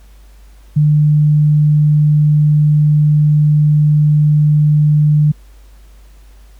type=tone; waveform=sine; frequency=150 Hz; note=D3; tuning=37 cents sharp; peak=-7 dBFS; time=0.76-5.32 s; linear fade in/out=10 ms; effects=added 50 Hz sine -38 dBFS peak until 6.59 s + pink hiss -52 dBFS RMS until 6.59 s